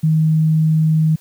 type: tone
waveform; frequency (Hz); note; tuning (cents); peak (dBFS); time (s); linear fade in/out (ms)
sine; 157.6; D#3; +23; -11; 0.03-1.16; 10
effects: white hiss -50 dBFS RMS until 1.2 s